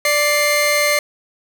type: tone pair together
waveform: sawtooth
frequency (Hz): 587.3 / 2104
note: D5 / C7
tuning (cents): 0 / +9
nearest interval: octave + minor seventh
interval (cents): 2209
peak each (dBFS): -13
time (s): 0.05-0.99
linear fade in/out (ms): 2
effects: none

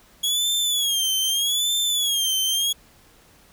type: tone with vibrato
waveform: sawtooth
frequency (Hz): 3322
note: G#7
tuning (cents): 0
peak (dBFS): -17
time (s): 0.23-2.73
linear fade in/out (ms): 10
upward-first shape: sine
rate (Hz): 0.81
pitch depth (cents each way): 120
effects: pink hiss -54 dBFS RMS until 3.52 s

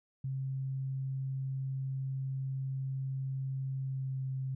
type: tone with pitch glide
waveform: sine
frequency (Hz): 133.7 to 132.39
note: C3 to C3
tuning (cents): +38 to +21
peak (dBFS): -33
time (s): 0.24-4.55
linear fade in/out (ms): 5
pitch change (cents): -17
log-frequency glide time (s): 3.79-4.22
effects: none

